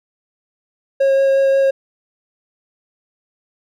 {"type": "tone with vibrato", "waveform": "triangle", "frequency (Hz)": 543, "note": "C#5", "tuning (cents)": -36, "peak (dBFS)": -9, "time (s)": [1, 1.71], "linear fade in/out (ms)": 10, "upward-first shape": "sine", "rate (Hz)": 5.6, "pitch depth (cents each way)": 8, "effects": []}